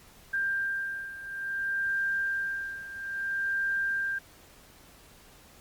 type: beating tone pair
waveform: sine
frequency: 1588 / 1588.59 Hz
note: G6 / G6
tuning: +22 / +23 cents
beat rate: 0.59 Hz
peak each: -34 / -30 dBFS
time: 0.33-4.19 s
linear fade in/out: 10 ms
effects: pink hiss -55 dBFS RMS until 5.6 s + Opus 48 kbps